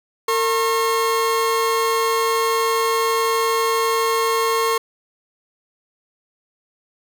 40% pulse tone pair together, 455.1 / 1082.4 Hz, A#4 / C#6, -42 / -42 cents, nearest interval octave + minor third, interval 1500 cents, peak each -19 dBFS, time 0.28-4.78 s, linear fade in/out 5 ms, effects none

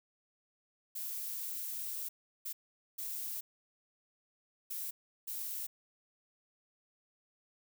violet noise bursts at uneven times, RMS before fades -40 dBFS, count 5, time 0.95-2.09 / 2.45-2.53 / 2.98-3.41 / 4.7-4.91 / 5.27-5.67 s, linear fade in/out 10 ms, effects none

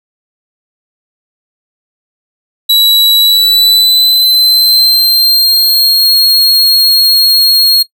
45% pulse tone with pitch glide, 3918 to 4273 Hz, B7 to C8, -15 to +36 cents, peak -4 dBFS, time 2.69-7.83 s, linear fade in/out 10 ms, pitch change +151 cents, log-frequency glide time 3.18-6.07 s, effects noise-tail reverb RT60 0.1 s tail -19 dB re dry

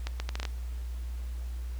accelerating click train, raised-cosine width 0.2 ms, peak -17 dBFS, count 7, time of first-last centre 0.07-0.452 s, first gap 130 ms, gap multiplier 0.7, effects added 60 Hz sine -33 dBFS peak until 1.79 s + pink hiss -55 dBFS RMS until 1.79 s

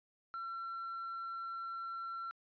triangle tone with tanh clipping, 1355 Hz, E6, 47 cents sharp, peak -40 dBFS, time 0.34-2.31 s, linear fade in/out 0 ms, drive 6 dB, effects resampled to 11025 Hz

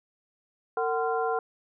sine tone cluster, 455 / 749 / 1033 / 1383 Hz, A#4 / F#5 / C6 / F6, -42 / +21 / -22 / -17 cents, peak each -28 / -29 / -33 / -34 dBFS, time 0.77-1.39 s, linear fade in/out 2 ms, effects none

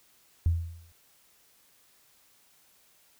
sine tone with exponential decay, 83.8 Hz, E2, 29 cents sharp, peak -18 dBFS, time 0.46-0.92 s, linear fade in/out 0 ms, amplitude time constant 100 ms, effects tanh soft clip ceiling -14 dBFS + white hiss -63 dBFS RMS until 3.19 s

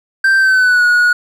triangle tone with pitch glide, 1568 to 1454.6 Hz, G6 to F#6, 0 to -30 cents, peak -6 dBFS, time 0.24-1.13 s, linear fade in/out 5 ms, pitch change -130 cents, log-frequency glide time 0.37-0.85 s, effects none

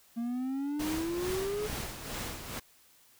triangle exponential sweep, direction up, 229.7 to 430.5 Hz, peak -29 dBFS, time 0.16-1.68 s, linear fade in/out 20 ms
pink noise with tremolo, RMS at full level -37 dBFS, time 0.79-2.6 s, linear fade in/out 10 ms, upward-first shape sine, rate 2.3 Hz, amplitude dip 55%
clicks, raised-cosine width 5 ms, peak -29 dBFS, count 5, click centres 1.304 / 1.699 / 1.73 / 1.803 / 1.836 s
effects white hiss -62 dBFS RMS until 3.19 s

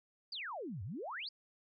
sine exponential two-way sweep, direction down then up, 4978 to 86.3 to 4978 Hz, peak -40 dBFS, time 0.32-1.29 s, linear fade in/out 5 ms, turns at 0.83 s, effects none

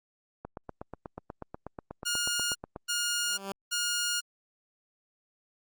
click train, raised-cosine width 1 ms, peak -24 dBFS, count 20, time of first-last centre 0.45-2.761 s, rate 8.22 Hz
10% pulse tone bursts, 1425 Hz, F6, 34 cents sharp, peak -20 dBFS, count 3, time 2.05-4.21 s, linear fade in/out 20 ms, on 500 ms, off 330 ms
10% pulse tone with exponential growth, 196 Hz, G3, in tune, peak -23 dBFS, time 3.17-3.52 s, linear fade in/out 2 ms, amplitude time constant 76 ms
effects Opus 48 kbps

